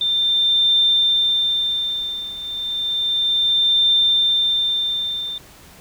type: tone with tremolo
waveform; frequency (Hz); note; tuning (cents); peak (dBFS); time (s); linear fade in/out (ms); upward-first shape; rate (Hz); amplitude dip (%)
sine; 3585; A7; +32; -12; 0.01-5.38; 2; triangle; 0.32; 85
effects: pink hiss -45 dBFS RMS until 5.8 s